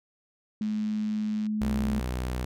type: tone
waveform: sine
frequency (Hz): 213.6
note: G#3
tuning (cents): +49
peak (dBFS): -26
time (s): 0.61-2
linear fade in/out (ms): 2
type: click train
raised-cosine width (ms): 0.2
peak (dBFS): -32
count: 89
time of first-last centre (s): 0.62-1.466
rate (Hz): 104
type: tone with pitch glide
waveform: sawtooth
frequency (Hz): 63.8 to 62.45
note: C2 to B1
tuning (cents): -43 to +20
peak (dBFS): -25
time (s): 1.61-2.45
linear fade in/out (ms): 5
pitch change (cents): -37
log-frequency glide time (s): 1.74-2.11
effects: none